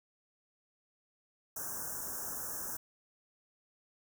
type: band-stop noise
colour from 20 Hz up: white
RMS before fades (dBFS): -40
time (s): 1.56-2.77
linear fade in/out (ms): 5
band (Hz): 1700 to 5500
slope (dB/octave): 96
effects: none